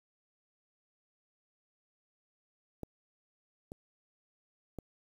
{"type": "clicks", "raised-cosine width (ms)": 2, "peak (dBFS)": [-26, -30, -27], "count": 3, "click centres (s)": [2.833, 3.719, 4.787], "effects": ["9-bit"]}